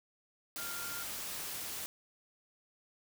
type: tone in noise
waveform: sine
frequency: 1396.9 Hz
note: F6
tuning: in tune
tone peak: -44 dBFS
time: 0.58-1.03 s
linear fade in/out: 0 ms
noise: white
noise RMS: -41 dBFS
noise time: 0.56-1.86 s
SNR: -6 dB
effects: none